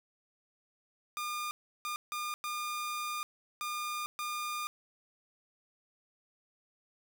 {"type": "tone bursts at uneven times", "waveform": "sawtooth", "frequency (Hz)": 1210, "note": "D#6", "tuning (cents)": -49, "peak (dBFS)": -31, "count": 6, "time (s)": [[1.17, 1.51], [1.85, 1.96], [2.12, 2.34], [2.44, 3.23], [3.61, 4.06], [4.19, 4.67]], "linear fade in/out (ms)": 0, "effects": []}